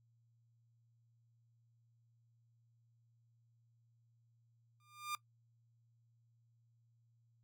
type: tone with exponential growth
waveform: sawtooth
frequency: 1200 Hz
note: D6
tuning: 37 cents sharp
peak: -32 dBFS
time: 4.8-5.15 s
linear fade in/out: 1 ms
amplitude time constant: 76 ms
effects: noise-tail reverb RT60 0.1 s tail -19 dB re dry + added 116 Hz sine -70 dBFS peak until 7.43 s